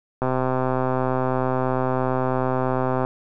click train, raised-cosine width 1 ms, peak -9 dBFS, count 366, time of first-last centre 0.22-3.049 s, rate 129 Hz, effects none

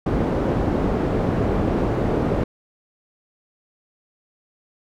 white low-pass noise, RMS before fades -21 dBFS, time 0.06-2.44 s, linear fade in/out 5 ms, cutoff 420 Hz, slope 12 dB/octave, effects none

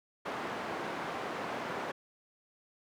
white band-pass noise, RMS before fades -38 dBFS, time 0.25-1.92 s, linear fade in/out 10 ms, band 190 to 1200 Hz, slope 12 dB/octave, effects none

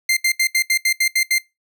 sawtooth tone bursts, 2093 Hz, C7, in tune, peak -11 dBFS, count 9, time 0.09-1.384 s, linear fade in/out 5 ms, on 78 ms, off 74 ms, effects noise-tail reverb RT60 0.2 s tail -20 dB re dry

